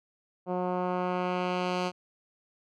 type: tone with low-pass filter sweep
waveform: 10% pulse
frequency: 180.8 Hz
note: F#3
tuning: 40 cents flat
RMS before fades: -30 dBFS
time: 0.46-1.92 s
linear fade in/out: 50 ms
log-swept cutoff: 740 to 5100 Hz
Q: 0.98
effects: none